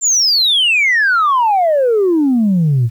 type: exponential sweep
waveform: sine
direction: down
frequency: 7420 to 110 Hz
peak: -8 dBFS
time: 0.01-2.9 s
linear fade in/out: 50 ms
effects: tanh soft clip ceiling -7 dBFS + 8-bit